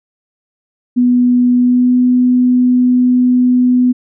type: tone with pitch glide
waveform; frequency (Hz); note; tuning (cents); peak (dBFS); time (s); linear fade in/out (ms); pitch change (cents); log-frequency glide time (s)
sine; 246.4 to 249.4; B3 to B3; -4 to +17; -7; 0.96-3.93; 20; +21; 1.57-1.94
effects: none